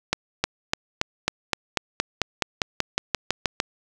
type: accelerating click train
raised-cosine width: 0.2 ms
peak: -3 dBFS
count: 17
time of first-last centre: 0.13-3.601 s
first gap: 310 ms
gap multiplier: 0.95
effects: none